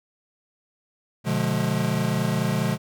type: chord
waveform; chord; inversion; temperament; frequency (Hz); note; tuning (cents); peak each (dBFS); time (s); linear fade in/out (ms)
square; B diminished seventh; none; just; 123.47 / 148.16 / 177.8 / 213.4; B2 / D3 / F3 / Ab3; 0 / +16 / +31 / +47; -28; 1.24-2.78; 50
effects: none